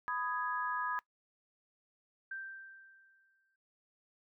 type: chord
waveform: sine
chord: G# minor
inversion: first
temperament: just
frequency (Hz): 996.7 / 1245.9 / 1661.2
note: B5 / D#6 / G#6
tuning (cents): +16 / +2 / 0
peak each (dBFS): -38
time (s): 0.08-0.99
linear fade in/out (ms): 0
type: tone with exponential decay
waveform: sine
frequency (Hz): 1568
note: G6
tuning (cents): 0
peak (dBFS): -38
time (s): 2.31-3.56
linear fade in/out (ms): 5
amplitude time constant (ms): 270
effects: noise-tail reverb RT60 0.1 s tail -21 dB re dry